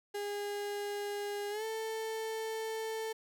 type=tone with pitch glide; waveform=35% pulse; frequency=408.8 to 443.2 Hz; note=G#4 to A4; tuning=-27 to +13 cents; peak=-34 dBFS; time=0.14-3.13 s; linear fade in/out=10 ms; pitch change=+140 cents; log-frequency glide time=1.5-1.64 s; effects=none